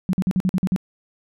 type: tone bursts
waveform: sine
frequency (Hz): 185.1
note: F#3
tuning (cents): +1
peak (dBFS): -16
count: 8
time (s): 0.09-0.762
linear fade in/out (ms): 0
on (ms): 42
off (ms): 48
effects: none